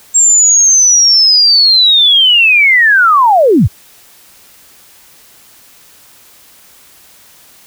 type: linear sweep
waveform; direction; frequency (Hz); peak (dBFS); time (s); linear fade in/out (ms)
sine; down; 7510 to 59.4; -4; 0.14-3.68; 20
effects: white hiss -42 dBFS RMS until 7.66 s